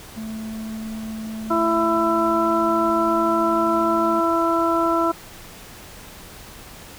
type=tone; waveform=triangle; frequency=220 Hz; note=A3; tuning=in tune; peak=-26 dBFS; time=0.16-4.21 s; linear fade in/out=20 ms
type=harmonic tone; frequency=333.3 Hz; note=E4; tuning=19 cents sharp; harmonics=1 / 2 / 3 / 4; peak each=-21 / -23 / -24 / -22 dBFS; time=1.5-5.12 s; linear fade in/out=10 ms
effects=pink hiss -41 dBFS RMS until 6.98 s